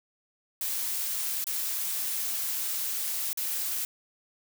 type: noise with dropouts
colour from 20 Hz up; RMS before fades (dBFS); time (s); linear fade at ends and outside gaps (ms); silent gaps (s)
blue; -31; 0.61-3.85; 2; 1.442-1.468 / 3.331-3.373
effects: none